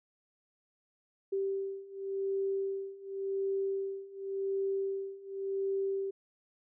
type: beating tone pair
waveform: sine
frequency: 389.8 / 390.7 Hz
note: G4 / G4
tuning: -10 / -6 cents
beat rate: 0.9 Hz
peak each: -36 / -34 dBFS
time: 1.32-6.11 s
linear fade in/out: 10 ms
effects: none